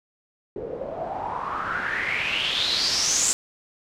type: noise with low-pass filter sweep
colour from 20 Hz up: white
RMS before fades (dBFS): -26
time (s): 0.56-3.33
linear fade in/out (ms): 0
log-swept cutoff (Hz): 420 to 7700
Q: 6.3
effects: none